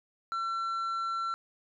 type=tone with tanh clipping; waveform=sine; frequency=1350 Hz; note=E6; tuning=41 cents sharp; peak=-31 dBFS; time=0.32-1.34 s; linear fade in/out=0 ms; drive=5 dB; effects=none